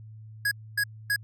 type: tone bursts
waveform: square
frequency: 1661.2 Hz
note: G#6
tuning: in tune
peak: -23 dBFS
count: 3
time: 0.45-1.162 s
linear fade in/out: 5 ms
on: 64 ms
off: 260 ms
effects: added 109 Hz sine -42 dBFS peak until 1.23 s + MP3 96 kbps